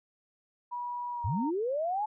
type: tone with pitch glide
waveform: sine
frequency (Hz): 970 to 923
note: B5 to A#5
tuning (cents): -31 to -17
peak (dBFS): -33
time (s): 0.71-1.51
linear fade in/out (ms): 20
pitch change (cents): -86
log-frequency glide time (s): 1.11-1.39
type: linear sweep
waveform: sine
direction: up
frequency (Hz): 72.8 to 870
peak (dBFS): -28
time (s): 1.24-2.06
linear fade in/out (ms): 10
effects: none